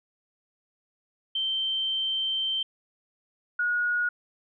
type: tone pair in turn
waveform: sine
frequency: 3120 / 1448.4 Hz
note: G7 / F#6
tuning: -9 / -37 cents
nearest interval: octave + minor second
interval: 1328 cents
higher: first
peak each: -25 / -23 dBFS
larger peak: second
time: 1.35-2.63 / 3.59-4.09 s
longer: first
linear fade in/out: 5 ms
effects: none